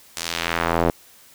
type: tone with band-pass filter sweep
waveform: square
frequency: 42.02 Hz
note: E1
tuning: 34 cents sharp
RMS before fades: -23 dBFS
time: 0.16-0.91 s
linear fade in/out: 10 ms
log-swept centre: 7500 to 490 Hz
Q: 0.98
effects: white hiss -50 dBFS RMS until 1.34 s